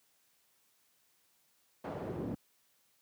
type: noise with band-pass filter sweep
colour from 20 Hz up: brown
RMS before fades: -39 dBFS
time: 1.84-2.35 s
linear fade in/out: 5 ms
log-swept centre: 720 to 260 Hz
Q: 1.1
effects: white hiss -72 dBFS RMS until 3.01 s + high-pass 80 Hz 12 dB/octave